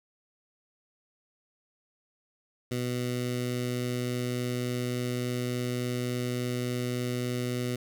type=tone with notch filter; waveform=15% pulse; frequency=123.47 Hz; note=B2; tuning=in tune; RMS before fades=-31 dBFS; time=2.71-7.76 s; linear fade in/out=5 ms; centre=990 Hz; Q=1; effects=none